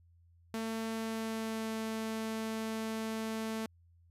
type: tone with pitch glide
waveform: sawtooth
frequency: 224 to 221.6 Hz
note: A3 to A3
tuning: +31 to +13 cents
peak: -31 dBFS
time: 0.54-3.66 s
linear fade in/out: 0 ms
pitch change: -18 cents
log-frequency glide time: 0.91-1.75 s
effects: added 85 Hz sine -61 dBFS peak until 4.1 s + resampled to 32000 Hz